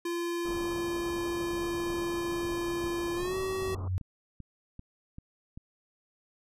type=tone with pitch glide; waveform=square; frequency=343.7 to 379.2 Hz; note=F4 to F#4; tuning=-28 to +43 cents; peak=-31 dBFS; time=0.05-3.75 s; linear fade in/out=5 ms; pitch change=+171 cents; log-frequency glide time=3.15-3.36 s
type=low-pass noise; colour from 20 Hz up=pink; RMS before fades=-42 dBFS; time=0.45-3.88 s; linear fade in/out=2 ms; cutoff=1300 Hz; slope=96 dB/octave
type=click train; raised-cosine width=5 ms; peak=-31 dBFS; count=9; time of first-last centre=2.45-5.575 s; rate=2.56 Hz
type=tone with exponential growth; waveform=sine; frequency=92.5 Hz; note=F#2; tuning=in tune; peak=-25 dBFS; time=3.19-3.98 s; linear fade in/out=0 ms; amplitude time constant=170 ms
effects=resampled to 32000 Hz